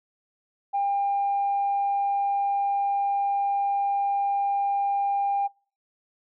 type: tone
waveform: sine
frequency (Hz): 800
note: G5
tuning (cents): +35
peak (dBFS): -21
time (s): 0.73-5.48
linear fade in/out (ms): 20
effects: noise-tail reverb RT60 0.4 s tail -26 dB re dry + tanh soft clip ceiling -18 dBFS